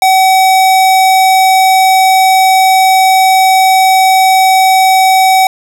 square tone, 758 Hz, F#5, 42 cents sharp, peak -5 dBFS, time 0.02-5.47 s, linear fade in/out 2 ms, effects none

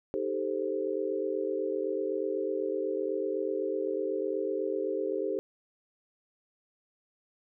sine chord, A half-diminished seventh, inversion second, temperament equal, 311.1 / 392 / 440 / 523.3 Hz, Eb4 / G4 / A4 / C5, 0 / 0 / 0 / 0 cents, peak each -37 / -32 / -34 / -35 dBFS, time 0.14-5.39 s, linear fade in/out 0 ms, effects none

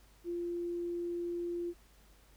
sine tone, 346.2 Hz, F4, 15 cents flat, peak -34 dBFS, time 0.24-1.74 s, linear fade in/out 50 ms, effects added 50 Hz sine -61 dBFS peak until 2.36 s + pink hiss -65 dBFS RMS until 2.36 s

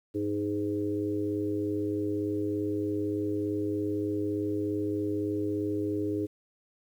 harmonic tone with a mistuned harmonic, 103.3 Hz, G#2, 9 cents flat, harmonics 1 / 3 / 4 / 5, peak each -37 / -30 / -32 / -42 dBFS, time 0.14-6.27 s, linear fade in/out 20 ms, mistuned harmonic 5, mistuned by -19 cents, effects 10-bit

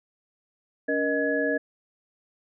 sine tone cluster, 283.1 / 472.2 / 621 / 1688 Hz, C#4 / A#4 / D#5 / G#6, +37 / +22 / -3 / +28 cents, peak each -28 dBFS, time 0.88-1.58 s, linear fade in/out 10 ms, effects none

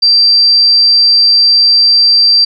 sine tone, 4699 Hz, D8, in tune, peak -4 dBFS, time 0.02-2.45 s, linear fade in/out 10 ms, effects none

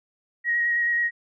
sine tone with vibrato, 1891 Hz, A#6, 24 cents sharp, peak -20 dBFS, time 0.44-1.11 s, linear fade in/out 50 ms, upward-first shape square, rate 9.3 Hz, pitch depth 11 cents each way, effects none

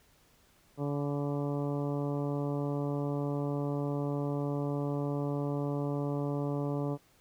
harmonic tone with a mistuned harmonic, 143.3 Hz, D3, 42 cents flat, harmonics 1 / 2 / 3 / 4 / 5 / 6 / 7 / 8, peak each -33 / -35 / -38 / -40 / -46 / -48 / -48 / -50 dBFS, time 0.77-6.98 s, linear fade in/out 50 ms, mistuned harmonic 8, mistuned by +30 cents, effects pink hiss -65 dBFS RMS until 7.2 s

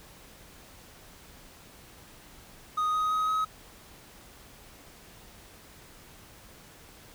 triangle tone with pitch steps, 1244.5 / 1253.9 / 1263.3 / 1272.9 Hz, D#6 / D#6 / D#6 / D#6, 0 / +13 / +26 / +39 cents, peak -23 dBFS, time 2.77-3.45 s, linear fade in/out 10 ms, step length 170 ms, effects pink hiss -52 dBFS RMS until 7.14 s

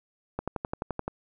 click train, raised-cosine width 1 ms, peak -16 dBFS, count 9, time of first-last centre 0.39-1.08 s, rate 11.6 Hz, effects none

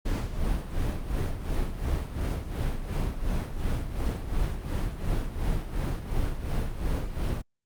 brown noise with tremolo, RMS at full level -26 dBFS, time 0.05-7.42 s, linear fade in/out 10 ms, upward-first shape sine, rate 2.8 Hz, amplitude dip 65%, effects Opus 48 kbps

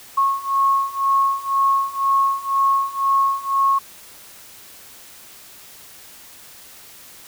sine beating tone pair, 1093 / 1095 Hz, C#6 / C#6, -25 / -22 cents, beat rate 2 Hz, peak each -20 / -18 dBFS, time 0.17-3.79 s, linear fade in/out 10 ms, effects white hiss -43 dBFS RMS until 7.27 s

